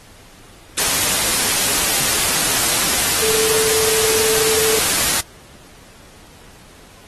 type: tone in noise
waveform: sine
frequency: 440 Hz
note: A4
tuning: in tune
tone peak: -20 dBFS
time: 3.22-4.79 s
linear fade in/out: 10 ms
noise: white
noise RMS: -17 dBFS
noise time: 0.77-5.21 s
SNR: -6 dB
effects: pink hiss -45 dBFS RMS until 7.07 s + AAC 32 kbps